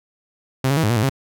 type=tone with pitch steps; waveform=sawtooth; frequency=131.7 / 139.6 / 161.2 / 106 / 120.1 / 106.8 / 135.3 Hz; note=C3 / C#3 / E3 / G#2 / B2 / G#2 / C#3; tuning=+12 / +13 / -38 / +36 / -48 / +49 / -42 cents; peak=-12 dBFS; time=0.64-1.095 s; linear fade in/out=5 ms; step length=65 ms; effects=none